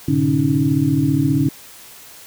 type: tone cluster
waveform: sine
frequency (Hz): 106.5 / 125.3 / 144 / 275.7 / 310.5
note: G#2 / B2 / D3 / C#4 / D#4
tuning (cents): +44 / +25 / -34 / -9 / -3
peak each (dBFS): -25 / -26 / -18 / -18 / -20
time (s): 0.08-1.49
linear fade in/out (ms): 5
effects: white hiss -41 dBFS RMS until 2.26 s